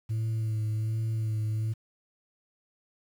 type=tone with vibrato; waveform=sine; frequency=110 Hz; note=A2; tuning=in tune; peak=-24 dBFS; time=0.09-1.74 s; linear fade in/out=20 ms; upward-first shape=sine; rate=1.3 Hz; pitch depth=28 cents each way; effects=tanh soft clip ceiling -26 dBFS + 9-bit